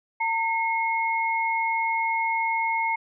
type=tone pair together; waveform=sine; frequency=909.4 / 2163 Hz; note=A#5 / C#7; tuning=-43 / -43 cents; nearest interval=octave + minor third; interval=1500 cents; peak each=-24 / -26 dBFS; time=0.2-2.96 s; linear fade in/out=10 ms; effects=none